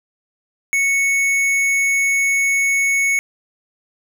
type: tone with hard clipping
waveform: triangle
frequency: 2212 Hz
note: C#7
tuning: 4 cents flat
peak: -16 dBFS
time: 0.73-3.19 s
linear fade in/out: 0 ms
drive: 15 dB
effects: none